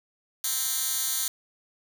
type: tone with high-pass filter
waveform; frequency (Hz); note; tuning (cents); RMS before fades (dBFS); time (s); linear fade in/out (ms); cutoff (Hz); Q
10% pulse; 261.6; C4; 0; -28; 0.44-1.28; 2; 6800; 0.63
effects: none